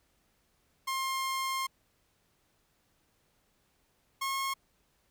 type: tone pair in turn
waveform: sawtooth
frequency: 1063 / 1082.8 Hz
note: C6 / C#6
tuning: +27 / -41 cents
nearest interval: unison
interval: 32 cents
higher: second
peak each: -27 / -27 dBFS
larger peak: neither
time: 0.87-1.67 / 4.21-4.54 s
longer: first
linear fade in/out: 10 ms
effects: pink hiss -72 dBFS RMS until 5.1 s